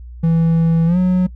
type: tone with pitch glide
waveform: triangle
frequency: 164.81 to 182.87 Hz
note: E3 to F#3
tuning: 0 to -20 cents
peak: -9 dBFS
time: 0.23-1.27 s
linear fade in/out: 10 ms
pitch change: +180 cents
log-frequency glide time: 0.86-0.98 s
effects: noise-tail reverb RT60 0.1 s tail -22 dB re dry + added 60 Hz sine -31 dBFS peak until 1.35 s